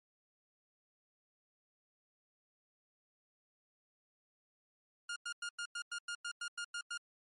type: tone bursts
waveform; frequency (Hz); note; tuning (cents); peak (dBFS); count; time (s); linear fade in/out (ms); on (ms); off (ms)
sawtooth; 1416; F6; +23; -35; 12; 5.09-6.976; 5; 71; 94
effects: MP3 48 kbps